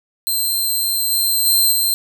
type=tone with level steps; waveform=5% pulse; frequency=4129 Hz; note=C8; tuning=24 cents flat; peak=-10 / -8 / -5 / -8 dBFS; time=0.27-1.94 s; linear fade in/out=0 ms; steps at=1.1 / 1.45 / 1.71 s; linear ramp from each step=20 ms; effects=none